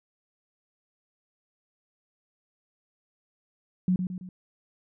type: tone with echo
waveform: sine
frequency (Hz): 183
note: F#3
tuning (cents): -19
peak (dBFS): -20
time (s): 3.88-3.96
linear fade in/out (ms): 2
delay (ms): 110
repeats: 3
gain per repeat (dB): -6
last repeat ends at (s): 4.29
effects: none